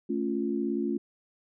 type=chord; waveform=sine; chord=A augmented; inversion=none; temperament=equal; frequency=220 / 277.2 / 349.2 Hz; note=A3 / C#4 / E#4; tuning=0 / 0 / 0 cents; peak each=-31 dBFS; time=0.09-0.98 s; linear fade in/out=10 ms; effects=none